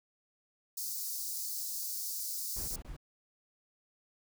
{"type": "high-pass noise", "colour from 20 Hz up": "white", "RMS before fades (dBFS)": -38, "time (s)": [0.77, 2.76], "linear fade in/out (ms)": 5, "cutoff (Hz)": 4500, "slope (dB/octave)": 48}
{"type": "noise bursts", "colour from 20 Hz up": "brown", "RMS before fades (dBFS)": -44, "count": 3, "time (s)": [2.56, 2.966], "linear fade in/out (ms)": 5, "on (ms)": 120, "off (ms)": 23}
{"effects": []}